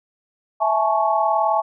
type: chord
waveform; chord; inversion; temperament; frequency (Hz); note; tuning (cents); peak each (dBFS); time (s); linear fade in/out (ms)
sine; A major seventh; second; equal with one note detuned; 659.3 / 840.7 / 880 / 1108.7; E5 / G#5 / A5 / C#6; 0 / +21 / 0 / 0; -21 / -20 / -23 / -23; 0.6-1.62; 20
effects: none